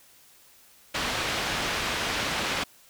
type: low-pass noise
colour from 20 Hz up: white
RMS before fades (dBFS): -29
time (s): 0.94-2.64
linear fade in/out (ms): 10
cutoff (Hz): 3300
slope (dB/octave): 12
effects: white hiss -56 dBFS RMS until 2.89 s